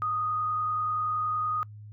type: tone with frequency modulation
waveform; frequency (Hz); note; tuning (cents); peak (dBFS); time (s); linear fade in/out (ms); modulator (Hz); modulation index
sine; 1240; D#6; -6; -26; 0.02-1.63; 0; 30.5; 0.53
effects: noise-tail reverb RT60 0.1 s tail -25 dB re dry + added 105 Hz sine -42 dBFS peak until 1.92 s